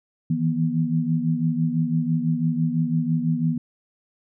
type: tone cluster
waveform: sine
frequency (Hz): 158.9 / 164.9 / 241.9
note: D#3 / E3 / B3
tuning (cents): +37 / +1 / -36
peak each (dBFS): -24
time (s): 0.3-3.58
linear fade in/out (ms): 5
effects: none